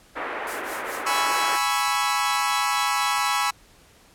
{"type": "band-pass noise", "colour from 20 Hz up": "white", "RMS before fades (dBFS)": -31, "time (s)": [0.15, 1.58], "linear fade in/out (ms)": 20, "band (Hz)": [310, 1900], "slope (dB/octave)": 24}
{"type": "noise with tremolo", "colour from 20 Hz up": "blue", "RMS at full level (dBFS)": -33, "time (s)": [0.47, 1.93], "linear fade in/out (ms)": 0, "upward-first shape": "triangle", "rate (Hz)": 4.8, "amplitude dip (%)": 95}
{"type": "chord", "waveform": "sawtooth", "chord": "C# minor seventh", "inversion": "second", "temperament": "equal", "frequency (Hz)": [830.6, 987.8, 1108.7, 1318.5], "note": ["G#5", "B5", "C#6", "E6"], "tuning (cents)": [0, 0, 0, 0], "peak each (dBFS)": -23, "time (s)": [1.06, 3.51], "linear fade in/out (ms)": 10}
{"effects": ["pink hiss -54 dBFS RMS until 4.14 s", "low-pass 12000 Hz 12 dB/octave"]}